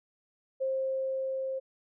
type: tone with level ramp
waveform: sine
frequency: 530 Hz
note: C5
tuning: 22 cents sharp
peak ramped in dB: -27 to -31 dBFS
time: 0.6-1.6 s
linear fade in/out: 20 ms
effects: none